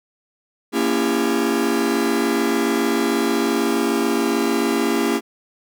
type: chord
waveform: 45% pulse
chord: A# diminished seventh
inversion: none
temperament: just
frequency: 233.1 / 279.7 / 335.6 / 402.8 Hz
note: A#3 / C#4 / E4 / G4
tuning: 0 / +16 / +31 / +47 cents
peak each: -23 / -23 / -23 / -23 dBFS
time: 0.72-5.21 s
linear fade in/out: 50 ms
effects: none